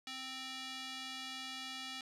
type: tone with band-pass filter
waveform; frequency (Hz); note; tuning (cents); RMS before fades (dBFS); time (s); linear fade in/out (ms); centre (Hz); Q
square; 261.6; C4; 0; -45; 0.07-2.01; 2; 3600; 1.5
effects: none